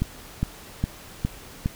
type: click train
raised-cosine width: 5 ms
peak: -10 dBFS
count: 5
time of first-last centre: 0.02-1.659 s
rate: 2.44 Hz
effects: pink hiss -44 dBFS RMS until 1.75 s